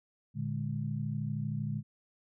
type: tone cluster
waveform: sine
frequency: 115.3 / 148.3 / 207.6 Hz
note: A#2 / D3 / G#3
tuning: -19 / +17 / 0 cents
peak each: -36 / -35 / -38 dBFS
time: 0.34-1.83 s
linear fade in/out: 50 ms
effects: none